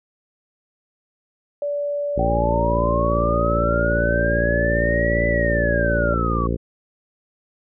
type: tone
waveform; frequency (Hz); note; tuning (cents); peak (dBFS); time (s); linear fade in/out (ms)
sine; 578; D5; -28; -21; 1.62-6.14; 2
type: harmonic tone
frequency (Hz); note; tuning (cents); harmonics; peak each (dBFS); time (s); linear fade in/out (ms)
57.5; A#1; -23; 1 / 2 / 3 / 4 / 5 / 6 / 7 / 8 / 9; -23 / -26 / -28 / -29 / -30 / -31 / -31 / -32 / -33; 2.16-6.57; 20
type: linear two-way sweep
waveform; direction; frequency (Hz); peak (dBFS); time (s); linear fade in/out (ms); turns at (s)
sine; up then down; 756 to 1996 to 1114; -23; 2.19-6.47; 5; 5.27
effects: none